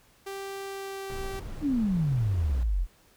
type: tone with pitch glide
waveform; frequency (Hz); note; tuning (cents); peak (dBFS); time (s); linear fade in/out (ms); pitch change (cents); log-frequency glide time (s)
sawtooth; 392 to 388.2; G4 to G4; 0 to -17; -31; 0.26-1.4; 10; -17; 0.67-1.25
type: noise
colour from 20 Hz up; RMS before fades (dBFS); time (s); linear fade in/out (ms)
brown; -38; 1.1-2.63; 0
type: exponential sweep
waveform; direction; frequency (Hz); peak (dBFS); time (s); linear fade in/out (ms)
sine; down; 311.1 to 39.39; -23; 1.61-2.87; 50
effects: pink hiss -61 dBFS RMS until 3.16 s